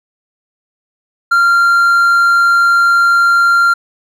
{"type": "tone", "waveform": "triangle", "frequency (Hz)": 1386, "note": "F6", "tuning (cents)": -14, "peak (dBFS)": -5, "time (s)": [1.31, 3.74], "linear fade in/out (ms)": 10, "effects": []}